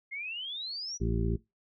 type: exponential sweep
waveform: sine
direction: up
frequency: 2100 to 5960 Hz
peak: -35 dBFS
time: 0.11-0.98 s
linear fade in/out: 20 ms
type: harmonic tone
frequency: 56.5 Hz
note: A1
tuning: 47 cents sharp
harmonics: 1 / 2 / 3 / 4 / 6 / 7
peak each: -30 / -33 / -35 / -36 / -38 / -38 dBFS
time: 1-1.37 s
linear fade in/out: 20 ms
effects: noise-tail reverb RT60 0.2 s tail -20 dB re dry